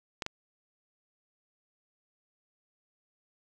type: clicks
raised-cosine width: 0.2 ms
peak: -16 dBFS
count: 2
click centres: 0.222 / 0.264 s
effects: none